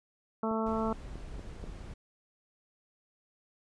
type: harmonic tone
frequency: 221.9 Hz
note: A3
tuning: 15 cents sharp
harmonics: 1 / 2 / 3 / 4 / 5 / 6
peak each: -32 / -35 / -37 / -38 / -39 / -40 dBFS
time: 0.43-0.93 s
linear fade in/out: 2 ms
type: clicks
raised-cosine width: 2 ms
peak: -31 dBFS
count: 4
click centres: 0.513 / 1.156 / 1.394 / 1.64 s
type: noise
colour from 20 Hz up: brown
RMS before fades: -43 dBFS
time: 0.66-1.94 s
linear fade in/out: 5 ms
effects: resampled to 22050 Hz